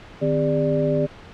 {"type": "tone cluster", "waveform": "sine", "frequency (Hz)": [153.1, 257.6, 403.4, 588], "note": ["D#3", "C4", "G4", "D5"], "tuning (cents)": [-28, -27, 50, 2], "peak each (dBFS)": [-23, -25, -24, -22], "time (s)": [0.21, 1.07], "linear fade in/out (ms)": 20, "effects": ["pink hiss -42 dBFS RMS until 1.33 s", "low-pass 3000 Hz 12 dB/octave"]}